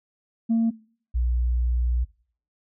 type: tone pair in turn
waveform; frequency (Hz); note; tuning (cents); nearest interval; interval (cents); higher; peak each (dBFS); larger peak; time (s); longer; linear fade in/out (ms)
sine; 227.8 / 60.34; A#3 / B1; -40 / -40; octave + major seventh; 2300; first; -16 / -19; first; 0.49-0.71 / 1.14-2.05; second; 20
effects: noise-tail reverb RT60 0.5 s tail -22 dB re dry + tanh soft clip ceiling -16 dBFS